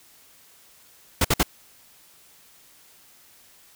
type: noise bursts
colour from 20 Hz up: pink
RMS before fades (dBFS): -19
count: 3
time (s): 1.21-1.431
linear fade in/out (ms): 5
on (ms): 37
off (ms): 55
effects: white hiss -54 dBFS RMS until 3.75 s